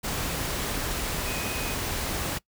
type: tone in noise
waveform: sine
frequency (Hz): 2505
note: D#7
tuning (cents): +11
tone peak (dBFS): -37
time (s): 1.25-1.75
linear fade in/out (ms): 20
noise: pink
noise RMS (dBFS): -30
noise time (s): 0.03-2.39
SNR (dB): -10
effects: noise-tail reverb RT60 0.1 s tail -22 dB re dry